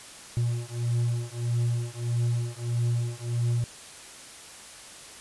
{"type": "beating tone pair", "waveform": "triangle", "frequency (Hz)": [118.3, 119.9], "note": ["A#2", "A#2"], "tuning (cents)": [26, 49], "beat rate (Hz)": 1.6, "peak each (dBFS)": -26, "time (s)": [0.37, 3.64], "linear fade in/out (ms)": 0, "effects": ["white hiss -45 dBFS RMS until 5.2 s", "resampled to 24000 Hz"]}